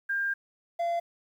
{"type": "tone pair in turn", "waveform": ["sine", "triangle"], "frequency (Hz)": [1600, 684.5], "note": ["G6", "F5"], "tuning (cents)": [35, -35], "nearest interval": "octave + minor third", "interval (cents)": 1470, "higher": "first", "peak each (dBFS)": [-26, -24], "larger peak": "second", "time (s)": [[0.09, 0.34], [0.79, 1]], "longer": "first", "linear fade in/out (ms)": 10, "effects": ["10-bit"]}